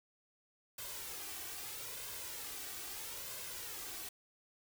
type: noise with flanger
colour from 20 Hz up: white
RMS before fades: -45 dBFS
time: 0.78-4.09 s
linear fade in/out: 5 ms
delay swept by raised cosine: 1.9 to 2.65 ms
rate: 0.77 Hz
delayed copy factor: +0.55
effects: none